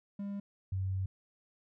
triangle / sine tone pair in turn, 200.7 / 95.05 Hz, G3 / F#2, +41 / +47 cents, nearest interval octave + minor second, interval 1294 cents, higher first, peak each -34 / -31 dBFS, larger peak second, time 0.19-0.4 / 0.72-1.06 s, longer second, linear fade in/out 5 ms, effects none

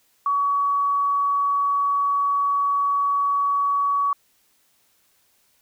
sine tone, 1130 Hz, C#6, 33 cents sharp, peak -18 dBFS, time 0.26-4.13 s, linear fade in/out 2 ms, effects white hiss -63 dBFS RMS until 5.61 s

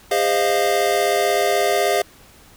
square chord, F minor seventh, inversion first, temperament equal with one note detuned, 405.8 / 523.3 / 622.3 / 698.5 Hz, Ab4 / C5 / Eb5 / F5, -40 / 0 / 0 / 0 cents, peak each -22 / -25 / -23 / -21 dBFS, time 0.11-2.02 s, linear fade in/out 5 ms, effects pink hiss -48 dBFS RMS until 2.56 s

